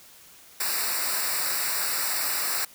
white noise with comb filter, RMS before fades -27 dBFS, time 0.6-2.65 s, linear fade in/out 5 ms, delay 0.31 ms, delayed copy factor -0.9, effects white hiss -51 dBFS RMS until 2.74 s

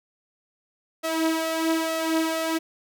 sawtooth tone with flanger, 323.5 Hz, E4, 32 cents flat, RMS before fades -25 dBFS, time 1.03-2.59 s, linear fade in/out 20 ms, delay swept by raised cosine 1.5 to 4.6 ms, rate 1.1 Hz, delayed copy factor +0.6, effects none

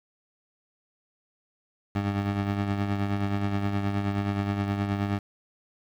20% pulse tone with tremolo, 100.4 Hz, G2, 42 cents sharp, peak -18 dBFS, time 1.95-5.19 s, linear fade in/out 5 ms, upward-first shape triangle, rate 9.5 Hz, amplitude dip 55%, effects low-pass 3000 Hz 12 dB/octave + 8-bit

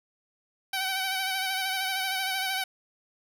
10% pulse tone with vibrato, 763 Hz, G5, 47 cents flat, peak -19 dBFS, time 0.73-2.64 s, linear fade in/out 5 ms, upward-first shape sine, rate 13 Hz, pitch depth 38 cents each way, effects none

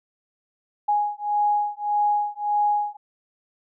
sine beating tone pair, 829 / 830.7 Hz, G#5 / G#5, -3 / 0 cents, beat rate 1.7 Hz, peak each -23 dBFS, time 0.88-2.97 s, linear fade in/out 10 ms, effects none

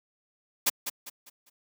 white noise with echo, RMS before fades -23 dBFS, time 0.66-0.7 s, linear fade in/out 10 ms, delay 200 ms, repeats 4, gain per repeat -9 dB, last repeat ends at 1.5 s, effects high-pass 200 Hz 12 dB/octave

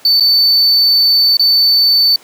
triangle tone with dropouts, 4521 Hz, C#8, 33 cents sharp, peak -6 dBFS, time 0.05-2.16 s, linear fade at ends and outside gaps 2 ms, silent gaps 0.199-0.206 / 1.37-1.395 s, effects pink hiss -42 dBFS RMS until 2.23 s + high-pass 300 Hz 12 dB/octave

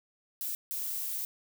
violet noise bursts at uneven times, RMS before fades -35 dBFS, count 2, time 0.41-0.55 / 0.71-1.25 s, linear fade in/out 0 ms, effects none

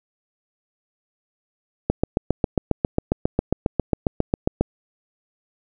click train, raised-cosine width 2 ms, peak -4 dBFS, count 21, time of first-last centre 1.9-4.61 s, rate 7.38 Hz, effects none

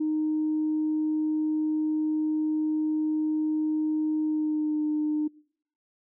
sine tone with pitch glide, 309 to 303.3 Hz, D#4 to D#4, -12 to -44 cents, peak -23 dBFS, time 0-5.28 s, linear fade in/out 10 ms, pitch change -32 cents, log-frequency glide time 4.23-4.83 s, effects noise-tail reverb RT60 0.6 s tail -24 dB re dry + tanh soft clip ceiling -19 dBFS

